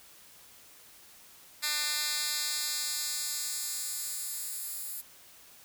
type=tone with high-pass filter sweep; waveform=10% pulse; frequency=299 Hz; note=D4; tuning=31 cents sharp; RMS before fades=-34 dBFS; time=1.62-5.02 s; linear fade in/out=20 ms; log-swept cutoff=3000 to 12000 Hz; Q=0.96; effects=white hiss -55 dBFS RMS until 5.64 s